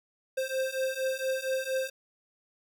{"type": "beating tone pair", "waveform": "square", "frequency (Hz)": [523.3, 527.6], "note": ["C5", "C5"], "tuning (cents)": [0, 14], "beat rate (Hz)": 4.3, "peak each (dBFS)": [-33, -32], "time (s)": [0.37, 1.9], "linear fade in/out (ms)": 10, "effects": []}